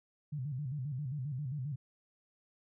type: tone with vibrato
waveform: sine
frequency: 137.4 Hz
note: C#3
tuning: 15 cents flat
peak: -35 dBFS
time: 0.32-1.76 s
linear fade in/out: 10 ms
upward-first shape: square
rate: 7.5 Hz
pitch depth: 140 cents each way
effects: none